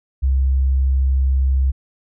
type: tone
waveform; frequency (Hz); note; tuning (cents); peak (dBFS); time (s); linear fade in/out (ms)
sine; 66.4; C2; +26; -13; 0.22-1.72; 20
effects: none